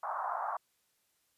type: band-pass noise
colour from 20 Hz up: pink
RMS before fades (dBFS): -36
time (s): 0.03-0.57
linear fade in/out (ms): 5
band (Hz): 710 to 1300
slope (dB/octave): 48
effects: white hiss -75 dBFS RMS until 1.37 s + resampled to 32000 Hz

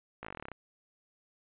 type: slowing click train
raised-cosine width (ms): 0.5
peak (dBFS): -26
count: 13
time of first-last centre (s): 0.23-0.517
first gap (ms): 17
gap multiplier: 1.06
effects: resampled to 8000 Hz

